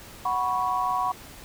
sine chord, F# suspended fourth, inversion none, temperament equal with one note detuned, 740 / 983.2 / 1108.7 Hz, F#5 / B5 / C#6, 0 / -8 / 0 cents, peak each -28 / -27 / -27 dBFS, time 0.25-1.12 s, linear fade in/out 5 ms, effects pink hiss -45 dBFS RMS until 1.44 s

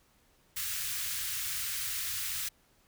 white band-stop noise, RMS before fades -35 dBFS, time 0.56-2.49 s, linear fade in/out 10 ms, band 120 to 1400 Hz, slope 24 dB/octave, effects pink hiss -67 dBFS RMS until 2.87 s

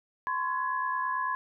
sine tone cluster, 1024 / 1093 / 1678 Hz, C6 / C#6 / G#6, -38 / -25 / +17 cents, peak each -29 / -37 / -34 dBFS, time 0.27-1.35 s, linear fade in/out 0 ms, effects none

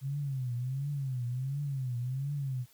sine tone with vibrato, 132.2 Hz, C3, 18 cents sharp, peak -31 dBFS, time 0.01-2.66 s, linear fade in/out 50 ms, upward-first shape triangle, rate 1.4 Hz, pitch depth 180 cents each way, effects white hiss -63 dBFS RMS until 2.73 s

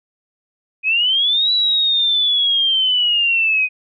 sine linear two-way sweep, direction up then down, 2489 to 3951 to 2489 Hz, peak -13 dBFS, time 0.83-3.69 s, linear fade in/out 50 ms, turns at 1.52 s, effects none

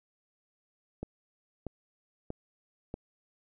click train, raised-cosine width 2 ms, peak -23 dBFS, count 4, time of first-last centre 1.03-2.941 s, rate 1.57 Hz, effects none

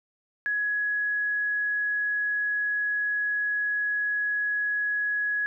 sine tone, 1677 Hz, G#6, 16 cents sharp, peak -24 dBFS, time 0.46-5.46 s, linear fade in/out 0 ms, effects none

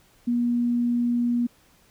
sine tone, 239.9 Hz, A#3, 50 cents sharp, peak -20 dBFS, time 0.27-1.47 s, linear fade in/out 10 ms, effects pink hiss -59 dBFS RMS until 1.9 s

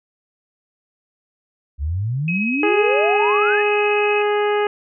sine exponential sweep, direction up, 66.3 to 1864.7 Hz, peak -19 dBFS, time 1.78-3.63 s, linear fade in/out 50 ms
sine tone with tremolo, 2548 Hz, D#7, 41 cents sharp, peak -20 dBFS, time 2.28-4.22 s, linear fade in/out 2 ms, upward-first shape sine, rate 16 Hz, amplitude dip 30%
harmonic tone, 415.3 Hz, G#4, in tune, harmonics 1 / 2 / 3 / 4 / 5 / 6 / 7, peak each -17 / -23 / -27 / -29 / -31 / -33 / -34 dBFS, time 2.63-4.67 s, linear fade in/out 2 ms
effects none

